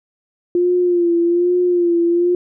sine tone with vibrato, 349.2 Hz, F4, in tune, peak -12 dBFS, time 0.55-2.35 s, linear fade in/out 2 ms, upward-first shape sine, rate 1.2 Hz, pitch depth 46 cents each way, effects none

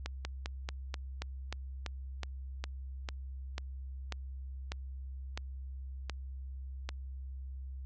slowing click train, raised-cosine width 0.2 ms, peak -20 dBFS, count 17, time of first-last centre 0.06-6.89 s, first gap 190 ms, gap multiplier 1.1, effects added 66 Hz sine -40 dBFS peak until 7.85 s + low-pass 7000 Hz 12 dB/octave

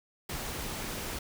pink noise, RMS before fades -37 dBFS, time 0.29-1.19 s, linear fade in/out 5 ms, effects none

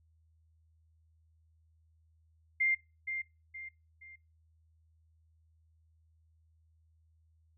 sine tone with echo, 2104 Hz, C7, 9 cents sharp, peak -26 dBFS, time 2.6-2.75 s, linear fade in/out 10 ms, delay 470 ms, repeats 3, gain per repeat -8 dB, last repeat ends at 4.16 s, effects noise-tail reverb RT60 0.3 s tail -24 dB re dry + added 80 Hz sine -65 dBFS peak until 7.57 s

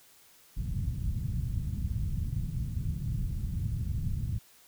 white low-pass noise, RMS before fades -32 dBFS, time 0.56-4.39 s, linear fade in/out 20 ms, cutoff 140 Hz, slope 24 dB/octave, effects white hiss -59 dBFS RMS until 4.67 s

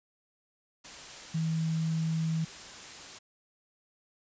sine tone in noise, 161.4 Hz, E3, 36 cents flat, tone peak -27 dBFS, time 1.34-2.45 s, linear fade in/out 10 ms, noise white, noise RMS -45 dBFS, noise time 0.84-3.19 s, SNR +15 dB, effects resampled to 16000 Hz

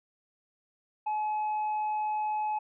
triangle tone, 852 Hz, G#5, 44 cents sharp, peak -26 dBFS, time 1.06-2.59 s, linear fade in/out 10 ms, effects resampled to 8000 Hz

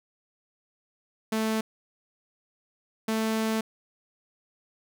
sawtooth tone pair in turn, 220 / 221 Hz, A3 / A3, 0 / +8 cents, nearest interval unison, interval 8 cents, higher second, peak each -21 / -21 dBFS, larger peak neither, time 1.32-1.61 / 3.08-3.61 s, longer second, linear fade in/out 5 ms, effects none

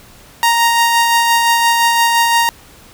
sawtooth tone with tremolo, 932.3 Hz, A#5, in tune, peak -5 dBFS, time 0.43-2.49 s, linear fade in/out 0 ms, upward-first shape sine, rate 5.8 Hz, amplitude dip 30%, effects pink hiss -42 dBFS RMS until 2.93 s

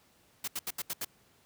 white noise bursts, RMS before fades -35 dBFS, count 6, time 0.44-1.048 s, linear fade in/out 5 ms, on 38 ms, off 76 ms, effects pink hiss -65 dBFS RMS until 1.45 s + high-pass 80 Hz 12 dB/octave

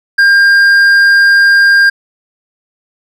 sine tone with hard clipping, 1603 Hz, G6, 38 cents sharp, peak -5 dBFS, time 0.18-1.9 s, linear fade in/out 10 ms, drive 5 dB, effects none

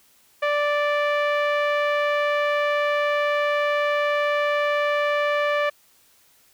sawtooth tone with low-pass filter, 586 Hz, D5, 4 cents flat, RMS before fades -22 dBFS, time 0.42-5.7 s, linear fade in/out 10 ms, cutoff 2200 Hz, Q 1.6, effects white hiss -58 dBFS RMS until 6.53 s

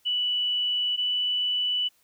sine tone pair in turn, 2960 / 2971 Hz, F#7 / F#7, 0 / +6 cents, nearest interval unison, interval 6 cents, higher second, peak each -23 dBFS, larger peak neither, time 0.05-0.97 / 0.97-1.89 s, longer neither, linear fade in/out 20 ms, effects white hiss -65 dBFS RMS until 2.03 s

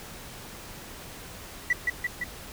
sine tone with echo, 1959 Hz, B6, 15 cents flat, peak -18 dBFS, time 1.7-1.73 s, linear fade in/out 5 ms, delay 170 ms, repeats 3, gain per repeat -3 dB, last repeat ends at 2.24 s, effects tanh soft clip ceiling -17 dBFS + pink hiss -43 dBFS RMS until 2.52 s

